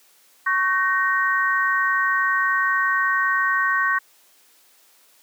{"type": "chord", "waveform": "sine", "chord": "G diminished", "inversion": "second", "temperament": "equal with one note detuned", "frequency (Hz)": [1108.7, 1532.2, 1864.7], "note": ["Db6", "G6", "Bb6"], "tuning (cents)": [0, -40, 0], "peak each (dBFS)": -22, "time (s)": [0.46, 3.99], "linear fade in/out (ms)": 10, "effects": ["white hiss -56 dBFS RMS until 5.22 s", "high-pass 300 Hz 12 dB/octave"]}